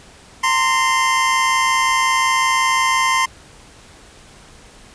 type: tone pair together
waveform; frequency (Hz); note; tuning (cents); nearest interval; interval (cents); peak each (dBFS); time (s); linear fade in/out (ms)
25% pulse; 917.4 / 1043; A#5 / C6; -28 / -6; major second; 222; -18 / -11; 0.43-3.26; 10
effects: pink hiss -44 dBFS RMS until 4.94 s + resampled to 22050 Hz